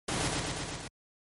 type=noise with echo; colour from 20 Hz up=pink; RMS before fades=-31 dBFS; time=0.08-0.28 s; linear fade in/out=5 ms; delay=120 ms; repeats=5; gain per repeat=-2 dB; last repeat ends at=0.88 s; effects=high-pass 60 Hz 12 dB/octave + MP3 48 kbps